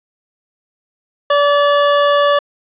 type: tone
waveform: 25% pulse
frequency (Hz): 576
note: D5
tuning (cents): -34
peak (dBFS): -6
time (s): 1.3-2.39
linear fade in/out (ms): 5
effects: resampled to 8000 Hz + 8-bit